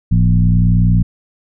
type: tone with frequency modulation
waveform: sine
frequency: 106.5 Hz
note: G#2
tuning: 44 cents sharp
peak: -8 dBFS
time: 0.11-1.03 s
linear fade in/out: 10 ms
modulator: 60.7 Hz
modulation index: 1.3
effects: none